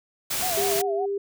white noise, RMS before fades -27 dBFS, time 0.3-0.82 s, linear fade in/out 10 ms
sine tone with vibrato, 698.5 Hz, F5, in tune, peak -27 dBFS, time 0.42-1.06 s, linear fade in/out 10 ms, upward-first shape sine, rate 5.3 Hz, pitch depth 120 cents each way
sine tone, 399.4 Hz, G4, 32 cents sharp, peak -24 dBFS, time 0.57-1.18 s, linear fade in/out 5 ms
effects none

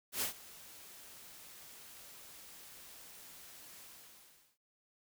white noise with ADSR envelope, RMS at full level -34 dBFS, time 0.12-4.58 s, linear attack 99 ms, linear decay 110 ms, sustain -20 dB, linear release 750 ms, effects none

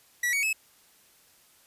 45% pulse tone with pitch steps, 1941 / 2243 / 2591 Hz, B6 / C#7 / E7, -31 / +20 / -30 cents, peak -24 dBFS, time 0.23-0.53 s, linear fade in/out 5 ms, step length 100 ms, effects white hiss -60 dBFS RMS until 1.66 s + resampled to 32000 Hz

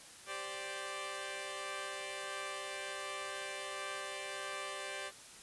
10% pulse chord, G suspended fourth, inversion none, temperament equal, 392 / 523.3 / 587.3 Hz, G4 / C5 / D5, 0 / 0 / 0 cents, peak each -38 / -38 / -35 dBFS, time 0.26-5.12 s, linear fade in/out 50 ms, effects white hiss -54 dBFS RMS until 5.42 s + resampled to 24000 Hz

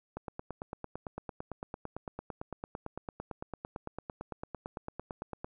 click train, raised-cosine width 1 ms, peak -24 dBFS, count 48, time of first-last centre 0.17-5.445 s, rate 8.91 Hz, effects none

